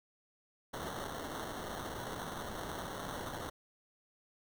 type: noise with sample-and-hold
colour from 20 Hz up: violet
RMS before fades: -42 dBFS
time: 0.73-3.5 s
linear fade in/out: 10 ms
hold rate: 2450 Hz
effects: none